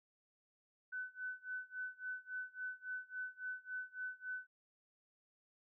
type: tone with tremolo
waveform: sine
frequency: 1506 Hz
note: F#6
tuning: 30 cents sharp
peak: -39 dBFS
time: 0.92-4.47 s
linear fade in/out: 10 ms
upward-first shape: sine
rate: 3.6 Hz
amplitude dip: 95%
effects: none